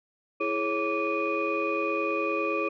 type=tone cluster; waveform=sine; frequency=332 / 421.7 / 550 / 1161 / 2468 Hz; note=E4 / G#4 / C#5 / D6 / D#7; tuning=+12 / +26 / -14 / -20 / -15 cents; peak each=-31 dBFS; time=0.4-2.69 s; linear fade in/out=10 ms; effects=tanh soft clip ceiling -17 dBFS